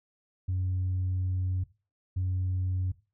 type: tone pair in turn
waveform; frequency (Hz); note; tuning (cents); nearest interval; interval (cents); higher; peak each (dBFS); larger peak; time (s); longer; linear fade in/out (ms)
sine; 92.3 / 92.3; F#2 / F#2; -4 / -4; unison; 0; neither; -25; neither; 0.48-1.64 / 2.16-2.92; first; 10
effects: noise-tail reverb RT60 0.3 s tail -17 dB re dry + tanh soft clip ceiling -24 dBFS